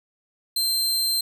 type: tone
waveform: sawtooth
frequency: 4136 Hz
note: C8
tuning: 21 cents flat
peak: -18 dBFS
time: 0.56-1.21 s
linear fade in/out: 5 ms
effects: none